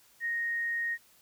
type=tone; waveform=sine; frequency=1864.7 Hz; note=A#6; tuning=in tune; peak=-29 dBFS; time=0.2-0.98 s; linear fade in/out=50 ms; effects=white hiss -62 dBFS RMS until 1.21 s